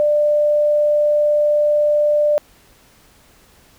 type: tone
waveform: sine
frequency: 594 Hz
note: D5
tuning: 20 cents sharp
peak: -12 dBFS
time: 0-2.38 s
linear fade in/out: 0 ms
effects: pink hiss -51 dBFS RMS until 3.78 s